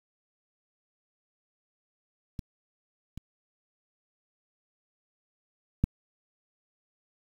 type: clicks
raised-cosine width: 5 ms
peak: -23 / -27 / -10 dBFS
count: 3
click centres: 2.392 / 3.176 / 5.84 s
effects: 8-bit